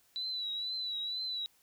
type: tone with vibrato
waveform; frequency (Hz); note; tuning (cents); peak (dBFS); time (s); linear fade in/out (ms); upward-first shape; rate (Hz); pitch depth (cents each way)
sine; 3951; B7; 0; -34; 0.16-1.46; 0; triangle; 2.1; 65
effects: white hiss -68 dBFS RMS until 1.62 s

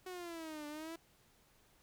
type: exponential two-way sweep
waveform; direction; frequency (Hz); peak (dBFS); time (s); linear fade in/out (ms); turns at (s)
sawtooth; down then up; 372.4 to 293.7 to 335.2; -40; 0.06-0.96; 5; 0.67
effects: pink hiss -69 dBFS RMS until 1.82 s

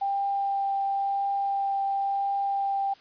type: tone with vibrato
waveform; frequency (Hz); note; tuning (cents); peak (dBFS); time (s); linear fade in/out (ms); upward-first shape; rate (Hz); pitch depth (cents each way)
sine; 792; G5; +18; -24; 0.01-2.94; 10; triangle; 0.96; 9
effects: white hiss -55 dBFS RMS until 3 s + resampled to 11025 Hz

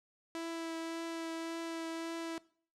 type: tone with vibrato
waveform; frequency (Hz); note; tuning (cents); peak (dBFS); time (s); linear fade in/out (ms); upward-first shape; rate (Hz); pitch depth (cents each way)
sawtooth; 329.6; E4; 0; -34; 0.35-2.38; 0; triangle; 1.8; 14
effects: noise-tail reverb RT60 0.5 s tail -21 dB re dry + low-pass 9000 Hz 12 dB/octave

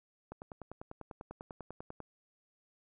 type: click train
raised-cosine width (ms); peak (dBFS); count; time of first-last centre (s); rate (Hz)
1; -30; 18; 0.32-2.003; 10.1
effects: none

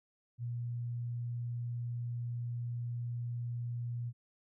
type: tone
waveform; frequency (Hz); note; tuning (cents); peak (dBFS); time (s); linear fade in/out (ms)
sine; 119.7; A#2; +46; -35; 0.38-4.13; 50
effects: none

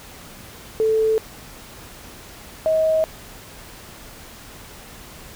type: tone pair in turn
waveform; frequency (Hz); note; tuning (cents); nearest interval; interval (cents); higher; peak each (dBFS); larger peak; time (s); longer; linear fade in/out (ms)
sine; 440 / 634.7; A4 / D#5; 0 / +34; tritone; 634; second; -15; neither; 0.8-1.18 / 2.66-3.04; neither; 0
effects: pink hiss -41 dBFS RMS until 5.35 s

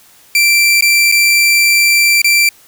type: tone with dropouts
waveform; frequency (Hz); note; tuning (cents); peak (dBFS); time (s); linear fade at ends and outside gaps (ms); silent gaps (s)
sawtooth; 2349; D7; 0; -4; 0.35-2.49; 2; 0.809-0.823 / 1.116-1.122 / 2.218-2.244
effects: white hiss -45 dBFS RMS until 2.67 s

